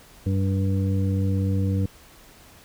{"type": "harmonic tone", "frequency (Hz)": 96.6, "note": "G2", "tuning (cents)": -25, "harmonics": [1, 2, 3, 5], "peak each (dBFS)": [-21, -27, -31, -35], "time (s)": [0.26, 1.86], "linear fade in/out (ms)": 5, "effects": ["pink hiss -50 dBFS RMS until 2.64 s"]}